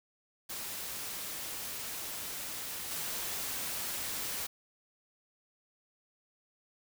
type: noise with level steps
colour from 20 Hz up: white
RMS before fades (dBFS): -40 / -37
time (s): 0.49-4.47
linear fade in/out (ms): 10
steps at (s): 2.91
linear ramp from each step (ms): 2
effects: none